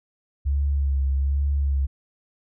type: tone with vibrato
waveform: sine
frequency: 69.3 Hz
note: C#2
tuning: in tune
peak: -19 dBFS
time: 0.45-1.87 s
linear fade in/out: 20 ms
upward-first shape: sine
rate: 1.2 Hz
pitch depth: 38 cents each way
effects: none